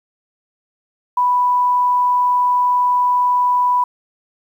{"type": "tone", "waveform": "sine", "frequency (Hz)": 987.8, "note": "B5", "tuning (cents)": 0, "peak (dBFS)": -12, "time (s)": [1.17, 3.84], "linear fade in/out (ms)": 5, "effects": ["8-bit"]}